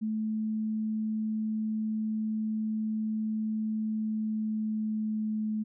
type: tone with pitch glide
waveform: sine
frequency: 217.4 to 215.5 Hz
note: A3 to A3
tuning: -21 to -36 cents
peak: -28 dBFS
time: 0.01-5.64 s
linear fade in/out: 20 ms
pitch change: -15 cents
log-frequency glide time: 3.82-5.49 s
effects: none